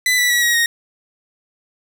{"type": "tone with pitch steps", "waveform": "sawtooth", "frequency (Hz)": [2000, 1965.6, 1931.9, 1898.7, 1866.1], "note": ["B6", "B6", "B6", "A#6", "A#6"], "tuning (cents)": [21, -9, -39, 31, 1], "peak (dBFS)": -10, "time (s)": [0.06, 0.66], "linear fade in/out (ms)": 2, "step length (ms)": 120, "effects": []}